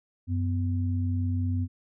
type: tone pair together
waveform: sine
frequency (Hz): 93.52 / 250.6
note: F#2 / B3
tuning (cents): +19 / +25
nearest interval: octave + perfect fourth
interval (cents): 1706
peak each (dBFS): -25 / -32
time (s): 0.27-1.68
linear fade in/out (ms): 50
effects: none